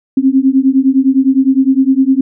sine beating tone pair, 261.6 / 271.4 Hz, C4 / C#4, 0 / -36 cents, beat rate 9.8 Hz, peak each -10 dBFS, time 0.17-2.21 s, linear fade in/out 5 ms, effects none

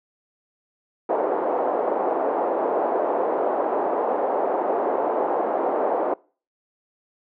white band-pass noise, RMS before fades -23 dBFS, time 1.09-6.14 s, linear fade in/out 5 ms, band 350 to 800 Hz, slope 24 dB/octave, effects noise-tail reverb RT60 0.4 s tail -25 dB re dry

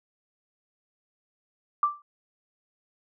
sine tone with exponential decay, 1174.7 Hz, D6, in tune, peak -16 dBFS, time 1.83-2.02 s, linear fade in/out 2 ms, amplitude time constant 40 ms, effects none

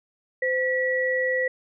sine tone pair together, 513.3 / 1938 Hz, C5 / B6, -33 / -33 cents, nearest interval octave + major seventh, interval 2300 cents, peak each -24 dBFS, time 0.42-1.48 s, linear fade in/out 5 ms, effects none

